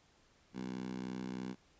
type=tone with high-pass filter; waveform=10% pulse; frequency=63.2 Hz; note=B1; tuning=41 cents sharp; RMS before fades=-42 dBFS; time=0.53-1.56 s; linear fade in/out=50 ms; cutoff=200 Hz; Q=2.7; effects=pink hiss -68 dBFS RMS until 1.79 s + resampled to 16000 Hz